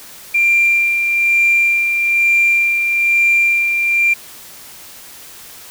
sine tone with tremolo, 2377 Hz, D7, 20 cents sharp, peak -8 dBFS, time 0.34-4.14 s, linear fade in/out 10 ms, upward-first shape sine, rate 1.1 Hz, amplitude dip 45%, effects tanh soft clip ceiling -5 dBFS + white hiss -37 dBFS RMS until 5.7 s

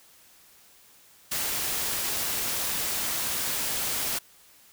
white noise, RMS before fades -29 dBFS, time 1.31-4.19 s, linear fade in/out 10 ms, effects white hiss -56 dBFS RMS until 4.72 s

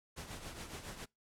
pink noise with tremolo, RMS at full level -44 dBFS, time 0.16-1.06 s, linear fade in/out 20 ms, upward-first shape triangle, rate 7.2 Hz, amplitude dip 65%, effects noise-tail reverb RT60 0.2 s tail -25 dB re dry + low-pass 11000 Hz 12 dB/octave

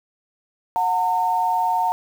sine tone pair together, 729.8 / 910 Hz, F#5 / A#5, -24 / -42 cents, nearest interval major third, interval 382 cents, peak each -22 / -19 dBFS, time 0.76-1.92 s, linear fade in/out 0 ms, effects 7-bit

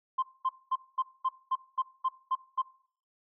sine tone bursts, 1046.5 Hz, C6, in tune, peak -24 dBFS, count 10, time 0.18-2.62 s, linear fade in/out 10 ms, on 46 ms, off 220 ms, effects noise-tail reverb RT60 0.5 s tail -18 dB re dry + tanh soft clip ceiling -21 dBFS

